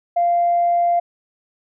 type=tone; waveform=sine; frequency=694 Hz; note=F5; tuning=11 cents flat; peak=-13 dBFS; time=0.16-1 s; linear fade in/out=10 ms; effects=tanh soft clip ceiling -9 dBFS